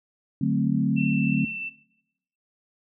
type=chord; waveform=sine; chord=D dominant seventh; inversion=none; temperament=equal; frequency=146.83 / 185 / 220 / 261.6 Hz; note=D3 / F#3 / A3 / C4; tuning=0 / 0 / 0 / 0 cents; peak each=-26 dBFS; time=0.41-1.45 s; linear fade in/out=5 ms
type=tone with vibrato; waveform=sine; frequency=2681 Hz; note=E7; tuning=29 cents sharp; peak=-30 dBFS; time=0.96-1.7 s; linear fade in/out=20 ms; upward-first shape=sine; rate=2.6 Hz; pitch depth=9 cents each way
effects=noise-tail reverb RT60 0.9 s tail -21 dB re dry